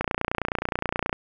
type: click train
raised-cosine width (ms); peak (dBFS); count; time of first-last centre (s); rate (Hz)
0.5; -9; 34; 0.01-1.129; 29.5
effects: none